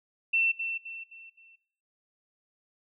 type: tone with echo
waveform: sine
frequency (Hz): 2691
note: E7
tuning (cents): +35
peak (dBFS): -22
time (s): 0.33-0.52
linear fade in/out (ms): 10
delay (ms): 260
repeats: 4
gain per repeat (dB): -8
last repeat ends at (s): 1.56
effects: noise-tail reverb RT60 0.7 s tail -23 dB re dry